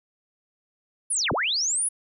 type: linear two-way sweep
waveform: sine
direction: down then up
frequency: 10550 to 62.2 to 10550 Hz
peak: -22 dBFS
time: 1.1-1.89 s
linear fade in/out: 10 ms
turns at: 1.32 s
effects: none